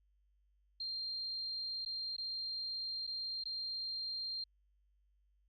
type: tone with dropouts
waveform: sine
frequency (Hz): 4186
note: C8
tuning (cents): 0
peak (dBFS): -38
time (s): 0.8-4.44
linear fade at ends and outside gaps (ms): 5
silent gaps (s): 1.85-1.86 / 2.166-2.181 / 3.068-3.074 / 3.438-3.455
effects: added 50 Hz sine -70 dBFS peak until 5.48 s